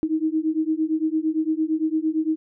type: beating tone pair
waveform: sine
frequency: 311.1 / 319.9 Hz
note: D#4 / D#4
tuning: 0 / +48 cents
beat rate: 8.8 Hz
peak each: -23 dBFS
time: 0.03-2.36 s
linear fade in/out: 0 ms
effects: none